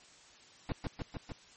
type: noise with echo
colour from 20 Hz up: brown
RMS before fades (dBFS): -31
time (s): 0.69-0.72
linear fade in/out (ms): 2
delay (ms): 150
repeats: 4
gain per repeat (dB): -2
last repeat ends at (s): 1.32
effects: white hiss -58 dBFS RMS until 1.56 s + MP3 32 kbps